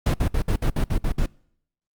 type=noise bursts; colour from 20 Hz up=brown; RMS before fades=-20 dBFS; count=9; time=0.06-1.261 s; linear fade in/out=5 ms; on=81 ms; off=59 ms; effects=noise-tail reverb RT60 0.7 s tail -25 dB re dry + Opus 48 kbps